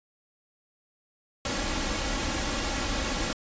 pink noise with comb filter, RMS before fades -29 dBFS, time 1.45-3.33 s, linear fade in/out 2 ms, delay 3.6 ms, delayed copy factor +0.6, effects resampled to 16000 Hz

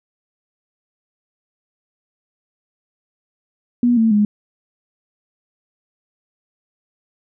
sine tone with pitch steps, 241.9 / 224.4 / 208.2 Hz, B3 / A3 / G#3, -36 / +34 / +5 cents, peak -11 dBFS, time 3.83-4.25 s, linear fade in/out 2 ms, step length 140 ms, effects none

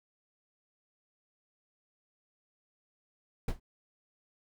brown noise with exponential decay, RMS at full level -24 dBFS, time 3.48-3.6 s, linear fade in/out 5 ms, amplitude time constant 26 ms, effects none

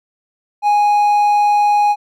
triangle tone, 828 Hz, G#5, 5 cents flat, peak -8 dBFS, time 0.62-1.96 s, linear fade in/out 50 ms, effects none

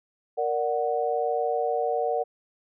sine chord, Bb augmented, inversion none, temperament equal, 466.2 / 587.3 / 740 Hz, Bb4 / D5 / F#5, 0 / 0 / 0 cents, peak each -27 / -29 / -27 dBFS, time 0.37-2.24 s, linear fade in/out 20 ms, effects none

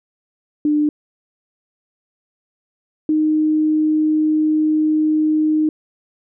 sine tone pair in turn, 298.7 / 308.9 Hz, D4 / D#4, +29 / -12 cents, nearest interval minor second, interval 59 cents, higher second, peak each -13 dBFS, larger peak neither, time 0.65-0.89 / 3.09-5.69 s, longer second, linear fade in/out 2 ms, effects none

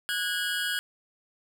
25% pulse tone pair together, 1463.5 / 1638 Hz, F#6 / G#6, -19 / -24 cents, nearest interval major second, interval 195 cents, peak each -27 / -26 dBFS, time 0.09-0.79 s, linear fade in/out 0 ms, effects none

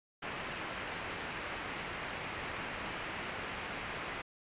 white low-pass noise, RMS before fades -41 dBFS, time 0.22-4.22 s, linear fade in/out 10 ms, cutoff 2600 Hz, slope 24 dB/octave, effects resampled to 8000 Hz

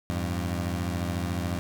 20% pulse beating tone pair, 86.2 / 100.2 Hz, F2 / G2, -22 / +38 cents, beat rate 14 Hz, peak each -24 / -28 dBFS, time 0.1-1.59 s, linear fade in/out 0 ms, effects none

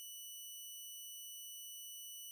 10% pulse tone, 2965 Hz, F#7, 3 cents sharp, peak -40 dBFS, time 0-2.31 s, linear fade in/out 0 ms, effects none

